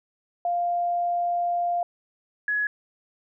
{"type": "tone pair in turn", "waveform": "sine", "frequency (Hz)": [698.5, 1684.5], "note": ["F5", "G#6"], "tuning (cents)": [0, 24], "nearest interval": "octave + minor third", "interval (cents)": 1524, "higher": "second", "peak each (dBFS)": -22, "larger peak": "neither", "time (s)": [[0.45, 1.83], [2.48, 2.67]], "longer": "first", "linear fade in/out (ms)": 2, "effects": []}